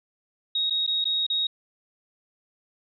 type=tone with dropouts; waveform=sine; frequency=3768 Hz; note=A#7; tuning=18 cents sharp; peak=-22 dBFS; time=0.55-1.47 s; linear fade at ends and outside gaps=5 ms; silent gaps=0.699-0.706 / 0.866-0.875 / 1.043-1.053 / 1.266-1.3 s; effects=none